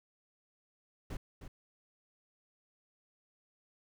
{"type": "noise with echo", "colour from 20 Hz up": "brown", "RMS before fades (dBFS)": -39, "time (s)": [1.1, 1.17], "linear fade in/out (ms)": 5, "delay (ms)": 310, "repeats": 1, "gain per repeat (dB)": -8, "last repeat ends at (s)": 1.48, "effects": []}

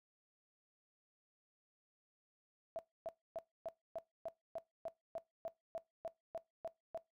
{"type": "tone bursts", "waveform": "sine", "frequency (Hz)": 659.3, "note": "E5", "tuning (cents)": 0, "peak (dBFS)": -39, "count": 15, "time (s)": [2.76, 6.975], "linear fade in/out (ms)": 0, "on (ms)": 29, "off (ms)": 270, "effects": ["noise-tail reverb RT60 0.2 s tail -20 dB re dry"]}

